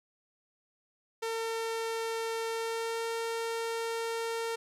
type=tone with pitch glide; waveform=sawtooth; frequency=453.3 to 457.5 Hz; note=A#4 to A#4; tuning=-48 to -32 cents; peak=-28 dBFS; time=1.22-4.56 s; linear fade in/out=10 ms; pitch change=+16 cents; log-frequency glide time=2.48-3.06 s; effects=low-pass 11000 Hz 12 dB/octave + 11-bit